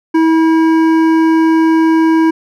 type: tone with hard clipping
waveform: triangle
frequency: 323.3 Hz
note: E4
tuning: 34 cents flat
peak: -9 dBFS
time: 0.14-2.31 s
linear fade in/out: 10 ms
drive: 15 dB
effects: none